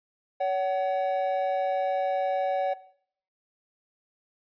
triangle tone pair together, 564.1 / 753 Hz, C#5 / F#5, +30 / +30 cents, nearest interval perfect fourth, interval 500 cents, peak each -25 dBFS, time 0.4-2.74 s, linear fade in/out 10 ms, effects noise-tail reverb RT60 0.6 s tail -18 dB re dry + resampled to 11025 Hz

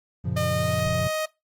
triangle chord, Gb major seventh, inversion none, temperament equal, 92.5 / 116.54 / 138.59 / 174.61 Hz, Gb2 / Bb2 / Db3 / F3, 0 / 0 / 0 / 0 cents, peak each -28 dBFS, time 0.24-1.08 s, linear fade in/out 10 ms
sawtooth tone with pitch glide, 609 to 625 Hz, D#5 to D#5, -37 to +8 cents, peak -21 dBFS, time 0.36-1.26 s, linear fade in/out 10 ms, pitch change +45 cents, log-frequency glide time 0.47-0.79 s
effects noise-tail reverb RT60 0.2 s tail -20 dB re dry + Opus 24 kbps

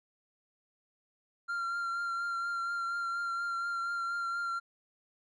triangle tone with vibrato, 1382 Hz, F6, 19 cents flat, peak -30 dBFS, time 1.48-4.6 s, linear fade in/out 20 ms, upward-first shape triangle, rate 4.2 Hz, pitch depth 24 cents each way, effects resampled to 22050 Hz

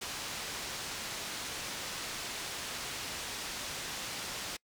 white low-pass noise, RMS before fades -40 dBFS, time 0.01-4.57 s, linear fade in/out 10 ms, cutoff 6100 Hz, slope 12 dB/octave, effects noise-tail reverb RT60 0.1 s tail -26 dB re dry

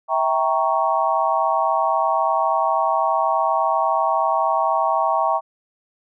sine chord, E diminished seventh, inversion none, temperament equal with one note detuned, 651.7 / 784 / 932.3 / 1108.7 Hz, E5 / G5 / Bb5 / Db6, -20 / 0 / 0 / 0 cents, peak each -22 dBFS, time 0.08-5.41 s, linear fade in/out 50 ms, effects none

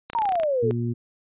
clicks, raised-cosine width 0.3 ms, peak -18 dBFS, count 10, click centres 0.1 / 0.133 / 0.187 / 0.22 / 0.255 / 0.291 / 0.322 / 0.355 / 0.399 / 0.434 s
sine exponential sweep, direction down, 955 to 415.9 Hz, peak -20 dBFS, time 0.15-0.71 s, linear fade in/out 0 ms
harmonic tone, 118.5 Hz, A#2, 29 cents sharp, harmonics 1 / 2 / 3, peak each -25 / -28 / -33 dBFS, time 0.62-0.94 s, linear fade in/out 20 ms
effects resampled to 8000 Hz

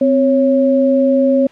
sine tone pair together, 259.6 / 551 Hz, C4 / C#5, -13 / -11 cents, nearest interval octave + minor second, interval 1302 cents, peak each -12 dBFS, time 0.01-1.47 s, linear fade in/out 5 ms, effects white hiss -45 dBFS RMS until 1.51 s + low-pass 3000 Hz 12 dB/octave

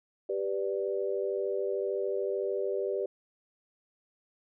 sine chord, G major, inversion none, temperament equal, 392 / 493.9 / 587.3 Hz, G4 / B4 / D5, 0 / 0 / 0 cents, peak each -31 / -34 / -35 dBFS, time 0.29-3.06 s, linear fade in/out 5 ms, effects none

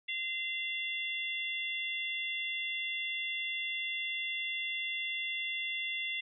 harmonic tone, 689 Hz, F5, 24 cents flat, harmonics 3 / 4 / 5, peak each -37 / -38 / -39 dBFS, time 0.08-6.21 s, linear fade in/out 10 ms, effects none

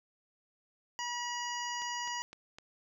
harmonic tone, 965 Hz, B5, 40 cents flat, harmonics 1 / 2 / 3 / 5 / 6 / 7, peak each -38 / -41 / -43 / -45 / -46 / -46 dBFS, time 0.99-2.22 s, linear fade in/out 0 ms
click train, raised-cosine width 0.2 ms, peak -31 dBFS, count 4, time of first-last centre 1.82-2.585 s, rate 3.92 Hz
effects 11-bit

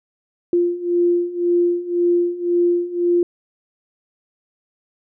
sine beating tone pair, 347.7 / 349.6 Hz, F4 / F4, -8 / +2 cents, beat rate 1.9 Hz, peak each -20 / -17 dBFS, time 0.53-3.23 s, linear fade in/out 2 ms, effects none

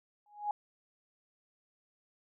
sine tone with exponential growth, 830.6 Hz, G#5, in tune, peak -27 dBFS, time 0.26-0.51 s, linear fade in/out 2 ms, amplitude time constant 53 ms, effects none

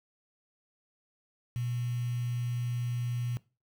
sine tone with quantisation, 121.4 Hz, B2, 29 cents flat, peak -30 dBFS, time 1.56-3.37 s, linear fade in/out 0 ms, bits 8, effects noise-tail reverb RT60 0.3 s tail -20 dB re dry

